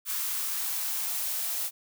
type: noise with high-pass filter sweep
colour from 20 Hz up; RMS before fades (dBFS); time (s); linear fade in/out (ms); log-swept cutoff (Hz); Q
blue; -31; 0.05-1.71; 50; 1200 to 550; 2
effects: none